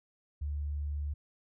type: tone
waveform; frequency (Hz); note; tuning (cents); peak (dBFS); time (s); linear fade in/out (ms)
sine; 73; D2; -10; -32; 0.41-1.14; 10
effects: none